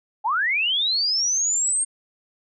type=linear sweep; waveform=sine; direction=up; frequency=784 to 8650 Hz; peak=-19 dBFS; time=0.24-1.85 s; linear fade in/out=20 ms; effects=none